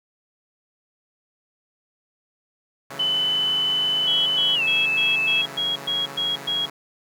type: chord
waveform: 5% pulse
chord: F# minor seventh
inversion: second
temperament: equal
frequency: 138.59 / 164.81 / 185 / 220 Hz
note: C#3 / E3 / F#3 / A3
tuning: 0 / 0 / 0 / 0 cents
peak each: -26 / -30 / -32 / -31 dBFS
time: 2.9-6.7 s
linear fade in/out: 5 ms
type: tone with pitch glide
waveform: sine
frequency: 3014 to 2624 Hz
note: F#7 to E7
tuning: +31 to -9 cents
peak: -19 dBFS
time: 2.99-5.42 s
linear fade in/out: 10 ms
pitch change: -240 cents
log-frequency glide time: 4.54-4.63 s
type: tone bursts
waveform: sine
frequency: 3300 Hz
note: G#7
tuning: 12 cents flat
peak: -21 dBFS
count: 9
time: 4.07-6.66 s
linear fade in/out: 10 ms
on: 190 ms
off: 110 ms
effects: none